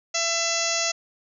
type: harmonic tone with a mistuned harmonic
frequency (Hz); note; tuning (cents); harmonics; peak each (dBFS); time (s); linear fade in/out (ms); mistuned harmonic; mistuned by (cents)
670; E5; +28; 1 / 2 / 3 / 4 / 5 / 6 / 7 / 8 / 9 / 10; -30 / -34 / -32 / -31 / -35 / -33 / -34 / -31 / -29 / -30; 0.14-0.92; 10; 6; +27
effects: none